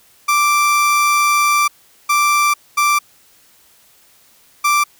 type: tone bursts at uneven times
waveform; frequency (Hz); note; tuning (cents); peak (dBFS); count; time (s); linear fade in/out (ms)
30% pulse; 1174.7; D6; 0; -9; 4; 0.28-1.68 / 2.09-2.54 / 2.77-2.99 / 4.64-4.84; 10
effects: white hiss -51 dBFS RMS until 4.99 s